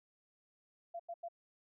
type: tone bursts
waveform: sine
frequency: 683 Hz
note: F5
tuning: 39 cents flat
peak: -40 dBFS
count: 3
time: 0.94-1.286 s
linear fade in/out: 10 ms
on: 56 ms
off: 89 ms
effects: none